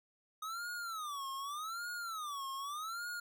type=tone with vibrato; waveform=square; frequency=1244 Hz; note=D#6; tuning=1 cent flat; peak=-40 dBFS; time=0.42-3.2 s; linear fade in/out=5 ms; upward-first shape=sine; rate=0.84 Hz; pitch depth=250 cents each way; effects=none